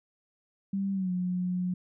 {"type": "tone with pitch glide", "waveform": "sine", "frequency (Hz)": [196, 180.77], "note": ["G3", "F#3"], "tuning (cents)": [0, -40], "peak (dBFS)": -27, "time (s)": [0.73, 1.74], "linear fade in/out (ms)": 5, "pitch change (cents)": -140, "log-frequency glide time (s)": [0.93, 1.11], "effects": []}